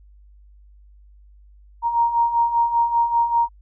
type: beating tone pair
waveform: sine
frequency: 932.3 / 937.4 Hz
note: A#5 / A#5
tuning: 0 / +9 cents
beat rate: 5.1 Hz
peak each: -23 / -17 dBFS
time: 1.82-3.49 s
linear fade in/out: 50 ms
effects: added 50 Hz sine -46 dBFS peak until 3.61 s